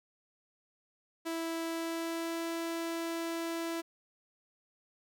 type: tone with pitch glide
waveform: sawtooth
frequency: 329.6 to 332.5 Hz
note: E4 to E4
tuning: 0 to +15 cents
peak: -30 dBFS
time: 1.25-3.82 s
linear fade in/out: 20 ms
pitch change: +15 cents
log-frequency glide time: 1.62-2.46 s
effects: none